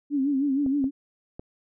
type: tone with vibrato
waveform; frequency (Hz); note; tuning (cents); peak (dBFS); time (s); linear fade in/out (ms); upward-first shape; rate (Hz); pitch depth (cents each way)
sine; 277.2; C#4; 0; -21; 0.1-0.91; 50; sine; 6.4; 92
type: clicks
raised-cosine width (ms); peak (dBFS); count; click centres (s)
2; -24; 3; 0.663 / 0.842 / 1.395
effects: none

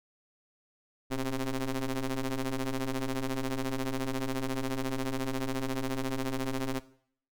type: ring-modulated tone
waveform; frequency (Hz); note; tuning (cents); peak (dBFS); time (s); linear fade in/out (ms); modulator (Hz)
sawtooth; 130.9; C3; +1; -23; 1.1-6.8; 20; 138
effects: noise-tail reverb RT60 0.6 s tail -18 dB re dry

